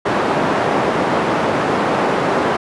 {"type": "band-pass noise", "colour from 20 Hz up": "white", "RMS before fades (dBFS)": -17, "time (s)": [0.05, 2.57], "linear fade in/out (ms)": 10, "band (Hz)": [170, 900], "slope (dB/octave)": 12, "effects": ["resampled to 24000 Hz"]}